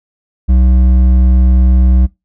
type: tone with hard clipping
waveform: triangle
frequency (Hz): 62.9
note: B1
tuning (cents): +32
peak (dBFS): -7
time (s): 0.48-2.07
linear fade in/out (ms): 20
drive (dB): 11
effects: noise-tail reverb RT60 0.2 s tail -22 dB re dry